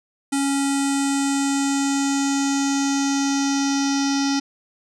square tone with low-pass filter sweep, 277.2 Hz, C#4, in tune, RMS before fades -21 dBFS, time 0.32-4.4 s, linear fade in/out 10 ms, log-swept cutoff 8700 to 5500 Hz, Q 5.1, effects none

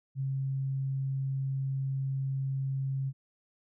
sine tone, 135 Hz, C#3, 45 cents flat, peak -29 dBFS, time 0.15-3.13 s, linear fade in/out 50 ms, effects none

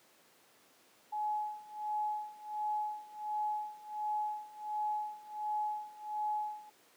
sine tone with tremolo, 846 Hz, G#5, 32 cents sharp, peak -31 dBFS, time 1.12-6.7 s, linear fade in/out 10 ms, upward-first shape sine, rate 1.4 Hz, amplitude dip 90%, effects pink hiss -64 dBFS RMS until 6.96 s + high-pass 300 Hz 12 dB/octave

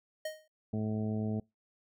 square tone with exponential decay, 622.3 Hz, D#5, in tune, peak -33 dBFS, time 0.25-0.48 s, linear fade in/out 5 ms, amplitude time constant 50 ms
harmonic tone, 108 Hz, A2, 32 cents flat, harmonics 1 / 2 / 3 / 4 / 5 / 6 / 7, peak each -35 / -33 / -45 / -42 / -51 / -46 / -52 dBFS, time 0.73-1.4 s, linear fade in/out 5 ms
effects noise-tail reverb RT60 0.2 s tail -25 dB re dry

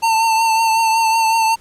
square tone with vibrato, 898 Hz, A5, 35 cents sharp, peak -13 dBFS, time 0.02-1.56 s, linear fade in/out 20 ms, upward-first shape triangle, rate 5.4 Hz, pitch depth 33 cents each way, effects pink hiss -49 dBFS RMS until 1.6 s + low-pass 11000 Hz 12 dB/octave

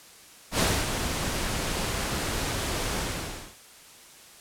pink noise with ADSR envelope, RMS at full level -22 dBFS, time 0.51-3.56 s, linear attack 90 ms, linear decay 260 ms, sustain -7 dB, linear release 590 ms, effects white hiss -50 dBFS RMS until 4.4 s + low-pass 11000 Hz 12 dB/octave

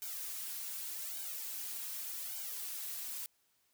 blue noise with flanger, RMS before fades -42 dBFS, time 0.02-3.26 s, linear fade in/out 0 ms, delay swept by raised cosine 1.3 to 4.3 ms, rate 0.85 Hz, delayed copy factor +1, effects white hiss -75 dBFS RMS until 3.73 s

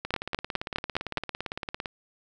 two click trains, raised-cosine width 0.3 ms, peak -9 / -16 dBFS, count 6 / 33, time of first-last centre 0.14-1.173 / 0.05-1.858 s, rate 4.84 / 17.7 Hz, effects none

